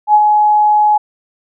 sine tone with ADSR envelope, 843 Hz, G#5, 26 cents sharp, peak -3 dBFS, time 0.07-0.98 s, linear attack 72 ms, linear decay 50 ms, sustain -4 dB, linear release 10 ms, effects none

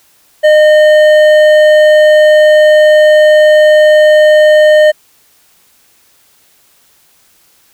sine tone with hard clipping, 611 Hz, D#5, 32 cents flat, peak -4 dBFS, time 0.43-4.92 s, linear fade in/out 20 ms, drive 9 dB, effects white hiss -49 dBFS RMS until 7.73 s

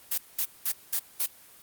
blue noise bursts, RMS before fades -27 dBFS, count 5, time 0.11-1.265 s, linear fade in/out 10 ms, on 71 ms, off 200 ms, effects white hiss -53 dBFS RMS until 1.62 s + Opus 24 kbps

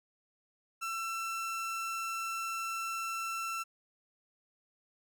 30% pulse tone, 1341 Hz, E6, 29 cents sharp, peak -32 dBFS, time 0.81-3.64 s, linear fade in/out 20 ms, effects none

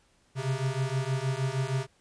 square beating tone pair, 129.5 / 135.9 Hz, C3 / C#3, -17 / -34 cents, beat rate 6.4 Hz, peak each -31 dBFS, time 0.35-1.87 s, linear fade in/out 50 ms, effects pink hiss -66 dBFS RMS until 2 s + resampled to 22050 Hz

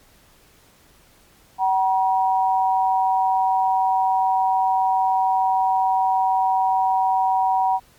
sine tone pair together, 758.8 / 956 Hz, F#5 / A#5, +43 / +43 cents, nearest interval major third, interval 400 cents, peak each -18 / -20 dBFS, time 1.58-7.8 s, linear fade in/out 50 ms, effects pink hiss -54 dBFS RMS until 7.98 s + MP3 96 kbps

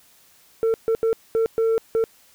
sine tone bursts at uneven times, 450.7 Hz, A4, 42 cents sharp, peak -14 dBFS, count 6, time 0.63-0.74 / 0.88-0.95 / 1.03-1.13 / 1.35-1.46 / 1.58-1.78 / 1.95-2.04 s, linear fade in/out 0 ms, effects tanh soft clip ceiling -16 dBFS + white hiss -55 dBFS RMS until 2.34 s

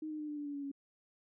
sine tone with pitch steps, 310.9 / 306.1 / 301.4 / 296.7 / 292.1 / 287.6 / 283.1 / 278.7 Hz, D#4 / D#4 / D4 / D4 / D4 / D4 / C#4 / C#4, -1 / -28 / +45 / +18 / -9 / -36 / +37 / +9 cents, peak -38 dBFS, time 0.02-0.716 s, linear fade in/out 5 ms, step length 87 ms, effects none

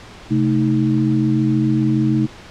sine tone cluster, 131.8 / 218.7 / 313.4 Hz, C3 / A3 / D#4, +13 / -10 / +13 cents, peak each -18 dBFS, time 0.3-2.27 s, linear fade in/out 20 ms, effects pink hiss -39 dBFS RMS until 2.5 s + low-pass 5000 Hz 12 dB/octave

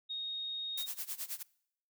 sine tone, 3729 Hz, A#7, in tune, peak -36 dBFS, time 0.09-0.87 s, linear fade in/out 20 ms
blue noise with tremolo, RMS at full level -38 dBFS, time 0.77-1.43 s, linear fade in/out 10 ms, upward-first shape sine, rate 9.4 Hz, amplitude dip 90%
effects noise-tail reverb RT60 0.7 s tail -23 dB re dry

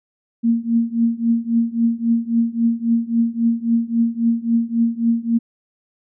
sine tone with tremolo, 231.5 Hz, A#3, 12 cents flat, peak -11 dBFS, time 0.43-5.39 s, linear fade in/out 20 ms, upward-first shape triangle, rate 3.7 Hz, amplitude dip 95%, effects none

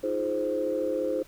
sine tone cluster, 313.6 / 348 / 418.8 / 523 Hz, D#4 / F4 / G#4 / C5, +14 / -6 / +15 / -1 cents, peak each -32 / -34 / -32 / -27 dBFS, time 0.03-1.23 s, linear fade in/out 10 ms, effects tanh soft clip ceiling -17 dBFS + pink hiss -54 dBFS RMS until 1.27 s

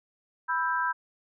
sine chord, E minor, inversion second, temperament just, 988.9 / 1318.5 / 1582.2 Hz, B5 / E6 / G6, +2 / 0 / +16 cents, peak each -28 / -32 / -29 dBFS, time 0.48-0.93 s, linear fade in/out 20 ms, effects none

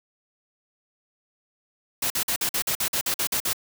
white noise bursts, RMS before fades -25 dBFS, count 12, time 2.02-3.532 s, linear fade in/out 5 ms, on 82 ms, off 48 ms, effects none

